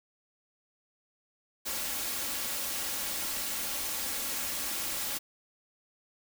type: noise with comb filter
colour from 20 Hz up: white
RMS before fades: -34 dBFS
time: 1.65-5.19 s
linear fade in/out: 20 ms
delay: 3.6 ms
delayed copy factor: +0.5
effects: none